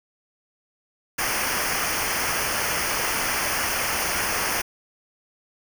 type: noise with comb filter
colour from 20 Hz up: pink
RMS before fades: -25 dBFS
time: 1.18-4.62 s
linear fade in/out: 10 ms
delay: 0.26 ms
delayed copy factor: -0.8
effects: none